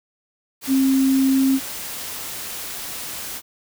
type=tone in noise; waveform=sine; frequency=267.1 Hz; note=C4; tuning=36 cents sharp; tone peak=-14 dBFS; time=0.67-1.6 s; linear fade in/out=50 ms; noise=white; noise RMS=-31 dBFS; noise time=0.61-3.42 s; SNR=+14 dB; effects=none